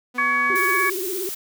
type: tone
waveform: sawtooth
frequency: 248.1 Hz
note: B3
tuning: 8 cents sharp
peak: -29 dBFS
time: 0.14-0.57 s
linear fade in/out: 20 ms
type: harmonic tone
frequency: 563 Hz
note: C#5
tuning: 27 cents sharp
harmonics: 2 / 3 / 4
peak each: -22 / -22 / -22 dBFS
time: 0.18-0.9 s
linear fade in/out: 5 ms
type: tone with vibrato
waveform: sine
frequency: 373.1 Hz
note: F#4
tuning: 14 cents sharp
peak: -26 dBFS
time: 0.5-1.29 s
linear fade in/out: 0 ms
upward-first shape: triangle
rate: 17 Hz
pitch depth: 140 cents each way
type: noise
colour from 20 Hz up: blue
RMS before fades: -30 dBFS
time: 0.55-1.35 s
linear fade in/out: 10 ms
effects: none